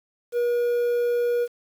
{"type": "tone with quantisation", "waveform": "triangle", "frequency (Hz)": 480, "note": "B4", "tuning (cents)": -49, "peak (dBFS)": -18, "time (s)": [0.32, 1.48], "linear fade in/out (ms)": 50, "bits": 8, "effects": []}